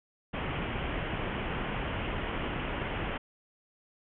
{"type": "low-pass noise", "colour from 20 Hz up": "pink", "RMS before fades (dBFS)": -34, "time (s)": [0.33, 3.18], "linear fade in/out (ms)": 10, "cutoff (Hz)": 3200, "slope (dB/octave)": 96, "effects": []}